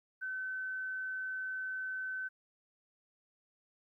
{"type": "tone", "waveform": "sine", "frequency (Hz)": 1524, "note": "G6", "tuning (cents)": -49, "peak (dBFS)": -36, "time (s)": [0.21, 2.29], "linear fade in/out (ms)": 20, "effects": ["13-bit"]}